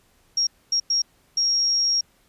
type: tone bursts at uneven times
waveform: sine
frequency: 5588 Hz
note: F8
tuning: in tune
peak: -18 dBFS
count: 4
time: 0.37-0.47 / 0.72-0.8 / 0.9-1.02 / 1.37-2.01 s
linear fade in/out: 5 ms
effects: pink hiss -61 dBFS RMS until 2.28 s + resampled to 32000 Hz